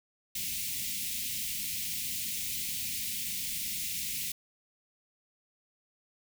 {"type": "band-stop noise", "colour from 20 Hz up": "white", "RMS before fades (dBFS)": -35, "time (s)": [0.35, 4.32], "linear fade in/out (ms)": 5, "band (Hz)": [260, 2100], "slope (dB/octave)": 48, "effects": []}